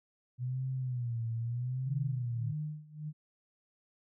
sine tone with vibrato, 122.5 Hz, B2, 14 cents flat, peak -32 dBFS, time 0.38-2.54 s, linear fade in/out 50 ms, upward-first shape sine, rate 0.82 Hz, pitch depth 120 cents each way
sine tone with tremolo, 151.8 Hz, D#3, 42 cents flat, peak -33 dBFS, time 1.85-3.13 s, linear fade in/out 50 ms, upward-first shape sine, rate 1.7 Hz, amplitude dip 90%
effects none

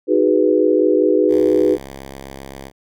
sine chord, G# minor seventh, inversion second, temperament equal, 311.1 / 370 / 415.3 / 493.9 Hz, D#4 / F#4 / G#4 / B4, 0 / 0 / 0 / 0 cents, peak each -17 dBFS, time 0.07-1.78 s, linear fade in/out 50 ms
5% pulse tone, 67.7 Hz, C#2, 40 cents flat, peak -21 dBFS, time 1.28-2.72 s, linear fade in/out 50 ms
effects none

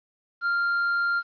triangle tone, 1394 Hz, F6, 4 cents flat, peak -20 dBFS, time 0.41-1.23 s, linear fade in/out 50 ms, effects resampled to 11025 Hz + 10-bit

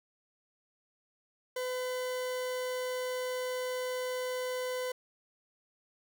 40% pulse tone, 505 Hz, B4, 39 cents sharp, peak -32 dBFS, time 1.56-4.92 s, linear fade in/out 5 ms, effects none

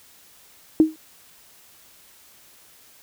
sine tone with exponential decay, 314.8 Hz, D#4, 20 cents sharp, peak -7 dBFS, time 0.8-0.96 s, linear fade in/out 1 ms, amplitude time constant 34 ms, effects white hiss -52 dBFS RMS until 3.02 s

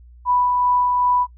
sine tone with tremolo, 987.8 Hz, B5, in tune, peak -14 dBFS, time 0.25-1.27 s, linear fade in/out 50 ms, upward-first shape sine, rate 2.6 Hz, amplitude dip 25%, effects noise-tail reverb RT60 0.1 s tail -23 dB re dry + added 60 Hz sine -42 dBFS peak until 1.37 s

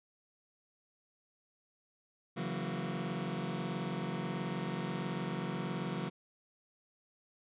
sawtooth chord, F# dominant seventh, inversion second, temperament just, 138.75 / 166.5 / 185 / 231.2 Hz, C#3 / E3 / F#3 / A#3, +2 / +18 / 0 / -14 cents, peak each -38 / -36 / -35 / -39 dBFS, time 2.36-6.1 s, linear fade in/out 20 ms, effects resampled to 8000 Hz

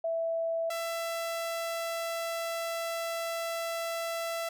sine / sawtooth tone pair in turn, 660 / 667.3 Hz, E5 / E5, +2 / +21 cents, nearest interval unison, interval 19 cents, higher second, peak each -28 dBFS, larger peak neither, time 0.04-0.7 / 0.7-4.49 s, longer second, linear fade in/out 5 ms, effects none

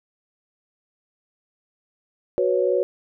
sine chord, F# suspended fourth, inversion none, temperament just, 370 / 493.3 / 555 Hz, F#4 / B4 / C#5, 0 / -2 / +2 cents, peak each -22 dBFS, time 2.38-2.83 s, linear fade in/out 0 ms, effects none

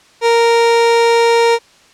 30% pulse tone, 465.2 Hz, A#4, 4 cents flat, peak -6 dBFS, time 0.21-1.59 s, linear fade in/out 50 ms, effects white hiss -47 dBFS RMS until 1.93 s + low-pass 6000 Hz 12 dB/octave

